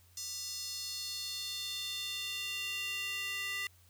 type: tone with high-pass filter sweep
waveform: square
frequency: 396.1 Hz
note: G4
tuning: 18 cents sharp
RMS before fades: -39 dBFS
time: 0.17-3.67 s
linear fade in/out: 2 ms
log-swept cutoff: 5600 to 2200 Hz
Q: 3.3
effects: added 88 Hz sine -62 dBFS peak until 3.89 s + white hiss -66 dBFS RMS until 3.89 s